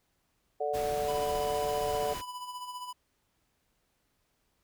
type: harmonic tone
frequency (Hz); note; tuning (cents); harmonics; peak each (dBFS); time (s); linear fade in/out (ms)
146.83; D3; 0; 3 / 4 / 5; -33 / -33 / -33; 0.6-2.14; 10
type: noise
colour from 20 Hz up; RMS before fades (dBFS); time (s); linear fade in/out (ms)
pink; -41; 0.73-2.22; 20
type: tone with tremolo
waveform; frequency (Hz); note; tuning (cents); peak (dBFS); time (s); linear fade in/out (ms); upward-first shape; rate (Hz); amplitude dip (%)
square; 993; B5; +9; -37; 1.08-2.93; 5; sine; 15; 55
effects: pink hiss -75 dBFS RMS until 4.63 s